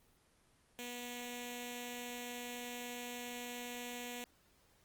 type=tone with notch filter; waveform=5% pulse; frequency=243.3 Hz; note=B3; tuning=26 cents flat; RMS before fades=-45 dBFS; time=0.79-4.24 s; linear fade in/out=0 ms; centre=1300 Hz; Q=0.83; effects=pink hiss -70 dBFS RMS until 4.84 s + Opus 24 kbps